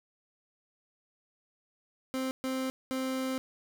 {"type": "tone bursts at uneven times", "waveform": "30% pulse", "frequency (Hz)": 261.6, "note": "C4", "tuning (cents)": 0, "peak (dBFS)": -28, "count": 3, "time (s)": [[2.14, 2.31], [2.44, 2.7], [2.91, 3.38]], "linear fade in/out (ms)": 0, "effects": []}